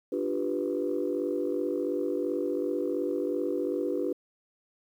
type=chord; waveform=sine; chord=G dominant seventh; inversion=second; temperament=equal; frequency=293.7 / 349.2 / 392 / 493.9 Hz; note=D4 / F4 / G4 / B4; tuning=0 / 0 / 0 / 0 cents; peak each=-32 dBFS; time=0.12-4.13 s; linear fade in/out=5 ms; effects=tanh soft clip ceiling -18 dBFS + 10-bit